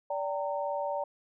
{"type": "tone cluster", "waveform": "sine", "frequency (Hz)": [580, 779, 919], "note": ["D5", "G5", "A#5"], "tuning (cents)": [-22, -11, -25], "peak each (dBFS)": [-32, -37, -35], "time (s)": [0.1, 1.04], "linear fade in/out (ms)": 5, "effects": []}